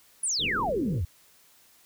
sine exponential sweep, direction down, 10600 to 74.3 Hz, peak -25 dBFS, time 0.23-1.05 s, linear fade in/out 5 ms
white low-pass noise, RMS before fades -36 dBFS, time 0.38-1.02 s, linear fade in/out 50 ms, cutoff 500 Hz, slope 96 dB/octave
effects white hiss -59 dBFS RMS until 1.85 s

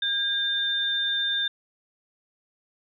sine tone pair together, 1613 / 3596 Hz, G6 / A7, +49 / +37 cents, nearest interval octave + major second, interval 1388 cents, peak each -29 / -24 dBFS, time 0.02-1.48 s, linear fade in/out 5 ms, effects none

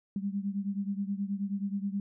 sine beating tone pair, 196.5 / 205.9 Hz, G3 / G#3, +4 / -15 cents, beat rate 9.4 Hz, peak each -32 / -35 dBFS, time 0.16-2 s, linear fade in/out 2 ms, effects none

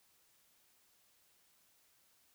silence, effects white hiss -71 dBFS RMS until 2.34 s

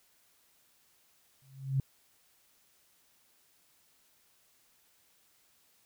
sine tone with exponential growth, 134.7 Hz, C#3, 49 cents flat, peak -23 dBFS, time 1.42-1.8 s, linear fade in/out 2 ms, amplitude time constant 81 ms, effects white hiss -68 dBFS RMS until 5.85 s

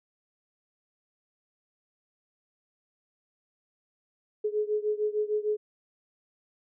sine beating tone pair, 420.8 / 427.4 Hz, G#4 / G#4, +23 / +50 cents, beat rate 6.6 Hz, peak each -28 / -30 dBFS, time 4.44-5.57 s, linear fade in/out 10 ms, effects none

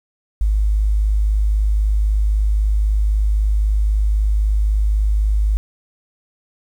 sine tone, 51.91 Hz, G#1, in tune, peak -13 dBFS, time 0.41-5.57 s, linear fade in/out 0 ms, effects 8-bit

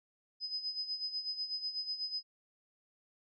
sine tone with tremolo, 5030 Hz, D#8, 18 cents sharp, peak -33 dBFS, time 0.4-2.23 s, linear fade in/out 50 ms, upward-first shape sine, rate 8.1 Hz, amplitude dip 70%, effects none

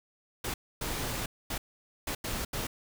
pink noise bursts at uneven times, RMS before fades -34 dBFS, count 6, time 0.44-0.54 / 0.81-1.26 / 1.5-1.58 / 2.07-2.15 / 2.24-2.45 / 2.53-2.67 s, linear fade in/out 5 ms, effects none

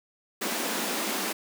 pink high-pass noise, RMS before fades -30 dBFS, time 0.41-1.33 s, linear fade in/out 10 ms, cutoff 190 Hz, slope 96 dB/octave, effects none

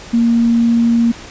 sine tone, 233.1 Hz, A#3, in tune, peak -9 dBFS, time 0.13-1.12 s, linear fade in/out 10 ms, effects pink hiss -34 dBFS RMS until 1.3 s + resampled to 16000 Hz

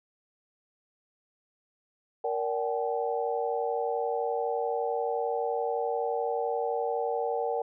sine tone cluster, 467.4 / 579 / 763 / 843 Hz, A#4 / D5 / G5 / G#5, +5 / -25 / -47 / +26 cents, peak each -30 / -34 / -32 / -37 dBFS, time 2.24-7.62 s, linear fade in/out 5 ms, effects none

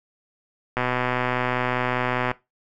click train, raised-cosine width 0.5 ms, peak -8 dBFS, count 194, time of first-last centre 0.77-2.314 s, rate 125 Hz, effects noise-tail reverb RT60 0.2 s tail -18 dB re dry

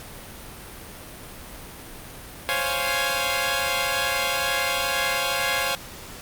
10% pulse chord, Db major seventh, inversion third, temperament equal, 523.3 / 554.4 / 698.5 / 830.6 Hz, C5 / Db5 / F5 / Ab5, 0 / 0 / 0 / 0 cents, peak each -20 dBFS, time 2.49-5.75 s, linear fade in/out 0 ms, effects pink hiss -40 dBFS RMS until 6.21 s + Opus 48 kbps

